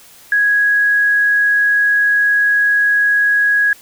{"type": "tone", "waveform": "sine", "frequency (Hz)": 1661.2, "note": "G#6", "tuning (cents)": 0, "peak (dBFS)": -10, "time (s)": [0.32, 3.73], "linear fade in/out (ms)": 2, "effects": ["white hiss -43 dBFS RMS until 3.81 s"]}